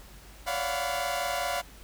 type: tone cluster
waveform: sawtooth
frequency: 557 / 582 / 695 / 735 / 998 Hz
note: C#5 / D5 / F5 / F#5 / B5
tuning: +8 / -16 / -9 / -12 / +18 cents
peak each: -34 / -33 / -28 / -31 / -33 dBFS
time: 0.46-1.62 s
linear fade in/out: 20 ms
effects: added 50 Hz sine -49 dBFS peak until 1.83 s + pink hiss -52 dBFS RMS until 1.83 s